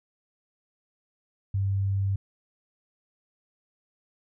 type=tone; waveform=sine; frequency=98 Hz; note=G2; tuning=in tune; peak=-23 dBFS; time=1.54-2.16 s; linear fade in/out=5 ms; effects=none